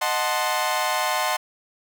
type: chord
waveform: sawtooth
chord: D# diminished seventh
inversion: none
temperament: equal with one note detuned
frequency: 620.5 / 740 / 880 / 1046.5 Hz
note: D#5 / F#5 / A5 / C6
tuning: -5 / 0 / 0 / 0 cents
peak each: -25 / -23 / -24 / -22 dBFS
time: 0.01-1.37 s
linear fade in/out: 10 ms
effects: none